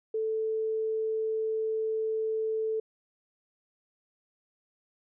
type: tone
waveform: sine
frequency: 440 Hz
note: A4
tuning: in tune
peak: -27 dBFS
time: 0.14-2.8 s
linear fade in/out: 5 ms
effects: none